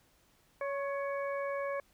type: harmonic tone with a mistuned harmonic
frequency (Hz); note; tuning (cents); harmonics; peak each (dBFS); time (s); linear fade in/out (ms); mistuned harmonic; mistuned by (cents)
560; C#5; +18; 1 / 2 / 3 / 4; -34 / -40 / -44 / -46; 0.61-1.8; 2; 2; -31
effects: pink hiss -68 dBFS RMS until 1.93 s